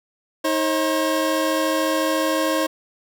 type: tone pair together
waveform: 25% pulse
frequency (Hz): 315.9 / 538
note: D#4 / C5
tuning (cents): +26 / +48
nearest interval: major sixth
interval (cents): 922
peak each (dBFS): -18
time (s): 0.44-2.67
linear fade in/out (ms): 10
effects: none